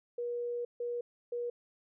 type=tone bursts at uneven times; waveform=sine; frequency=480 Hz; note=B4; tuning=49 cents flat; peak=-33 dBFS; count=3; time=0.18-0.65 / 0.8-1.01 / 1.32-1.5 s; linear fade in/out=5 ms; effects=none